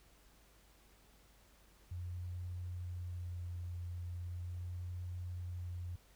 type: tone with vibrato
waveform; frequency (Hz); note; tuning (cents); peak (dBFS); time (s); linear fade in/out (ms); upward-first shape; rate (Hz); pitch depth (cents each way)
sine; 88.4; F2; +22; -40; 1.91-5.96; 5; sine; 0.39; 16
effects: added 50 Hz sine -66 dBFS peak until 6.15 s + pink hiss -67 dBFS RMS until 6.15 s